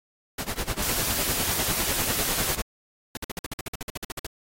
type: noise with tremolo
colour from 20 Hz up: pink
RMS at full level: -28 dBFS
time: 0.38-2.62 s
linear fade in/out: 5 ms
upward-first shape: sine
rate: 10 Hz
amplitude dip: 90%
type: noise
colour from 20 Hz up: white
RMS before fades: -28 dBFS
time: 0.82-2.55 s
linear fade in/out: 2 ms
type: noise bursts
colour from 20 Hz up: pink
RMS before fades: -32 dBFS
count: 16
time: 3.15-4.266 s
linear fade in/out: 2 ms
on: 21 ms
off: 52 ms
effects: AAC 48 kbps